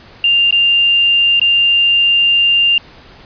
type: tone with dropouts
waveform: sine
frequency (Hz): 2794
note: F7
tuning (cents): 0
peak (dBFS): -8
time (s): 0.24-2.78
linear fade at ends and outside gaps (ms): 2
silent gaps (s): 0.509-0.525 / 1.397-1.415
effects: pink hiss -40 dBFS RMS until 3.25 s + resampled to 11025 Hz